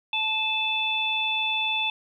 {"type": "harmonic tone", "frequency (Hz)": 873, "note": "A5", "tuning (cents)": -14, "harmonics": [1, 3, 4], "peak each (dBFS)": [-31, -26, -27], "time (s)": [0.13, 1.9], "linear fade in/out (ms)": 2, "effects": ["10-bit"]}